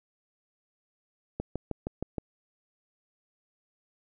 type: click train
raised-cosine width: 2 ms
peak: -18 dBFS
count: 6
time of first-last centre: 1.4-2.182 s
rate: 6.39 Hz
effects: none